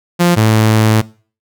sawtooth tone pair in turn, 174.61 / 109.52 Hz, F3 / A2, 0 / -8 cents, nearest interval minor sixth, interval 808 cents, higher first, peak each -4 dBFS, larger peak neither, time 0.19-0.36 / 0.36-1.02 s, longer second, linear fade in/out 20 ms, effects noise-tail reverb RT60 0.4 s tail -21 dB re dry

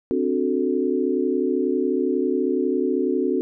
sine chord, D dominant seventh, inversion third, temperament equal, 261.6 / 293.7 / 370 / 440 Hz, C4 / D4 / F#4 / A4, 0 / 0 / 0 / 0 cents, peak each -24 / -26 / -23 / -26 dBFS, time 0.11-3.41 s, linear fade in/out 0 ms, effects none

